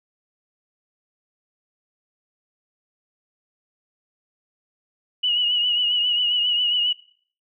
sine tone with vibrato, 2917 Hz, F#7, 25 cents flat, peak -18 dBFS, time 5.23-6.93 s, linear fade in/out 10 ms, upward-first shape triangle, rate 7.4 Hz, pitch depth 53 cents each way, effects noise-tail reverb RT60 0.5 s tail -20 dB re dry

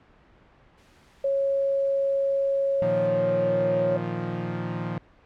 violet noise, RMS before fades -38 dBFS, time 0.77-3.08 s, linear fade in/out 20 ms
sine tone, 550 Hz, C#5, 14 cents flat, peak -21 dBFS, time 1.24-3.97 s, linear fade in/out 5 ms
sawtooth chord, Bb suspended fourth, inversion none, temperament equal, 116.54 / 155.56 / 174.61 Hz, Bb2 / Eb3 / F3, 0 / 0 / 0 cents, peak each -29 / -30 / -27 dBFS, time 2.82-4.98 s, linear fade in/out 0 ms
effects pink hiss -56 dBFS RMS until 5.25 s + low-pass 2000 Hz 12 dB/octave

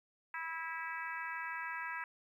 harmonic tone, 326.3 Hz, E4, 18 cents flat, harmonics 3 / 4 / 5 / 6 / 7 / 8, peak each -44 / -47 / -43 / -45 / -50 / -51 dBFS, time 0.34-2.04 s, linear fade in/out 2 ms, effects 12-bit

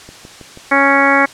click train, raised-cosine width 2 ms, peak -22 dBFS, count 4, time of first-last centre 0.09-0.574 s, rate 6.2 Hz
harmonic tone, 277.2 Hz, C#4, in tune, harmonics 1 / 2 / 3 / 4 / 5 / 6 / 7 / 8, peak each -17 / -17 / -17 / -17 / -17 / -17 / -17 / -17 dBFS, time 0.71-1.26 s, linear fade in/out 10 ms
effects white hiss -37 dBFS RMS until 1.33 s + low-pass 7000 Hz 12 dB/octave

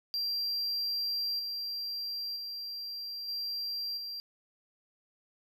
triangle tone with level steps, 4735 Hz, D8, 13 cents sharp, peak -29 / -33 / -36 / -32 / -36 dBFS, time 0.14-4.2 s, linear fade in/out 0 ms, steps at 1.39 / 2.36 / 3.28 / 3.97 s, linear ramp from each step 5 ms, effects none

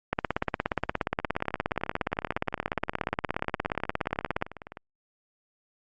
two click trains, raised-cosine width 0.5 ms, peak -24 / -10 dBFS, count 71 / 74, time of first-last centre 1.2-4.771 / 0.13-4.424 s, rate 19.6 / 17 Hz, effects Opus 48 kbps

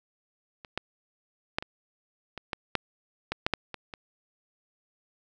clicks, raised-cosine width 0.3 ms, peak -27 / -13 / -10 / -21 / -21 / -14 / -8 / -13 / -8 / -8 / -20 / -23 dBFS, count 12, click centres 0.648 / 0.776 / 1.585 / 1.625 / 2.377 / 2.532 / 2.753 / 3.32 / 3.465 / 3.537 / 3.743 / 3.938 s, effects none

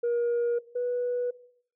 sine tone pair in turn, 475.2 / 490 Hz, A#4 / B4, +33 / -14 cents, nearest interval minor second, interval 53 cents, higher second, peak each -22 / -25 dBFS, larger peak first, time 0.03-0.59 / 0.75-1.31 s, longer neither, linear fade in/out 10 ms, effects noise-tail reverb RT60 0.6 s tail -18 dB re dry + tanh soft clip ceiling -22 dBFS

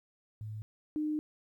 sine tone pair in turn, 107.6 / 304.3 Hz, A2 / D#4, -38 / -38 cents, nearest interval octave + tritone, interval 1800 cents, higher second, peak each -38 / -30 dBFS, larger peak second, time 0.41-0.62 / 0.96-1.19 s, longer second, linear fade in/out 0 ms, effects 12-bit

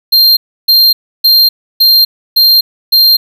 square tone bursts, 4186 Hz, C8, in tune, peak -4 dBFS, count 6, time 0.12-3.17 s, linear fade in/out 10 ms, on 250 ms, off 310 ms, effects 7-bit

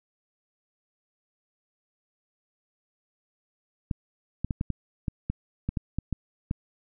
clicks, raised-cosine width 5 ms, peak -15 dBFS, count 12, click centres 3.912 / 4.446 / 4.508 / 4.611 / 4.703 / 5.082 / 5.3 / 5.69 / 5.772 / 5.986 / 6.127 / 6.511 s, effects none

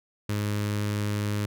sawtooth tone with notch filter, 103.83 Hz, G#2, in tune, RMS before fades -28 dBFS, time 0.29-1.46 s, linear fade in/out 5 ms, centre 740 Hz, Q 1.8, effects none

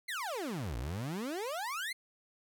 30% pulse exponential two-way sweep, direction down then up, 2169 to 55 to 2169 Hz, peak -33 dBFS, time 0.08-1.93 s, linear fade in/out 10 ms, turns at 0.77 s, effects none

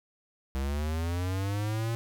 square linear sweep, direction up, 65.41 to 116.54 Hz, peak -29 dBFS, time 0.55-1.95 s, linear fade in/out 0 ms, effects none

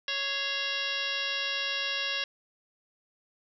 harmonic tone with a mistuned harmonic, 554.4 Hz, C#5, in tune, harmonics 1 / 2 / 3 / 4 / 5 / 6 / 7 / 8 / 9 / 10, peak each -43 / -43 / -36 / -40 / -34 / -36 / -37 / -44 / -41 / -41 dBFS, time 0.08-2.24 s, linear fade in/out 2 ms, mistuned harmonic 4, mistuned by -110 cents, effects none

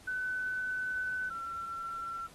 sine tone pair in turn, 1508 / 1354.5 Hz, F#6 / E6, +32 / +47 cents, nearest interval major second, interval 185 cents, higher first, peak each -32 / -36 dBFS, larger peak first, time 0.07-1.3 / 1.3-2.27 s, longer first, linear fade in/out 10 ms, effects pink hiss -57 dBFS RMS until 2.34 s + AAC 32 kbps

